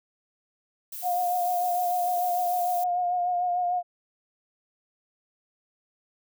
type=noise; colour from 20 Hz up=violet; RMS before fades=-37 dBFS; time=0.92-2.84 s; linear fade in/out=5 ms
type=tone with vibrato; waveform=sine; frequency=714 Hz; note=F5; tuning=38 cents sharp; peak=-23 dBFS; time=1.02-3.83 s; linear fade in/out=50 ms; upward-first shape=triangle; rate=6.7 Hz; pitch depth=36 cents each way
effects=none